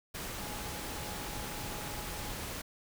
sine tone in noise, 837 Hz, G#5, 13 cents sharp, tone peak -49 dBFS, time 0.4-2.33 s, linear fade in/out 10 ms, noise pink, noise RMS -40 dBFS, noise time 0.14-2.62 s, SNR -12 dB, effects none

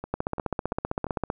two click trains, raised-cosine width 1 ms, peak -12 / -20 dBFS, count 19 / 4, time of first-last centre 0.14-1.301 / 0.04-1.067 s, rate 15.5 / 2.92 Hz, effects none

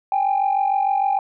sine tone pair together, 784 / 830.6 Hz, G5 / G#5, 0 / 0 cents, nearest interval minor second, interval 100 cents, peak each -17 / -20 dBFS, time 0.12-1.19 s, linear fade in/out 2 ms, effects tanh soft clip ceiling -12 dBFS

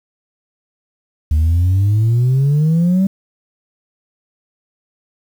sine exponential sweep, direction up, 74.6 to 196 Hz, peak -8 dBFS, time 1.31-3.07 s, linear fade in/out 5 ms, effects tanh soft clip ceiling -9 dBFS + 7-bit

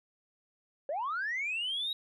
sine linear sweep, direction up, 532 to 3850 Hz, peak -30 dBFS, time 0.89-1.93 s, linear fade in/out 2 ms, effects tanh soft clip ceiling -28 dBFS

